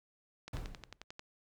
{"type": "click train", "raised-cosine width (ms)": 0.2, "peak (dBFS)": -28, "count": 9, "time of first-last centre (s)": [0.48, 1.194], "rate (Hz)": 11.2}
{"type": "noise with exponential decay", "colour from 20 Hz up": "brown", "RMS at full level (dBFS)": -36, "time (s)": [0.53, 1.04], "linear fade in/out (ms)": 5, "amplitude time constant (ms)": 110}
{"effects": []}